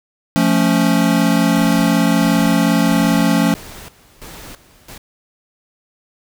square chord, F augmented, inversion none, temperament equal, 174.61 / 220 / 277.2 Hz, F3 / A3 / C#4, 0 / 0 / 0 cents, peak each -17 dBFS, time 0.36-3.54 s, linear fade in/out 0 ms
pink noise with tremolo, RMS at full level -35 dBFS, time 1.55-4.98 s, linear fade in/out 5 ms, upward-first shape square, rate 1.5 Hz, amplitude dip 80%
effects none

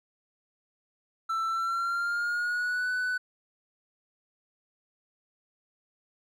triangle tone with pitch glide, 1332 to 1495.1 Hz, E6 to F#6, +18 to +18 cents, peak -25 dBFS, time 1.29-3.18 s, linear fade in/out 10 ms, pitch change +200 cents, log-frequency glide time 1.47-2.9 s, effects none

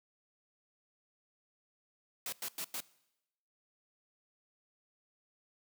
white noise bursts, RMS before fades -39 dBFS, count 4, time 2.26-2.804 s, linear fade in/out 2 ms, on 64 ms, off 96 ms, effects noise-tail reverb RT60 0.9 s tail -21 dB re dry + high-pass 150 Hz 12 dB/octave

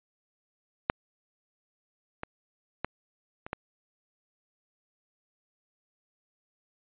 clicks, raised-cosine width 0.5 ms, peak -7 / -19 / -14 / -24 / -16 dBFS, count 5, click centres 0.899 / 2.234 / 2.846 / 3.465 / 3.531 s, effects resampled to 8000 Hz

